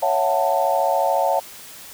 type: chord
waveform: sine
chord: F# minor seventh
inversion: second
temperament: just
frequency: 555 / 666 / 740 / 888 Hz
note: C#5 / E5 / F#5 / A5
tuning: +2 / +18 / 0 / +16 cents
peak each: -22 dBFS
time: 0.02-1.4 s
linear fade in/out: 10 ms
effects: white hiss -40 dBFS RMS until 1.93 s